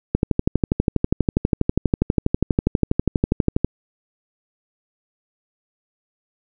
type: click train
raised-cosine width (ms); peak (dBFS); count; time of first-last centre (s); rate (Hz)
3; -3; 44; 0.15-3.646; 12.3
effects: none